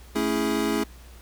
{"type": "chord", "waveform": "square", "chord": "A major seventh", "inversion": "none", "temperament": "equal", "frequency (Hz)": [220, 277.2, 329.6, 415.3], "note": ["A3", "C#4", "E4", "G#4"], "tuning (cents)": [0, 0, 0, 0], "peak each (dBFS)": -29, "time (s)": [0.15, 0.84], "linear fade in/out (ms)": 10, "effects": ["added 60 Hz sine -44 dBFS peak until 1.21 s", "pink hiss -52 dBFS RMS until 1.21 s"]}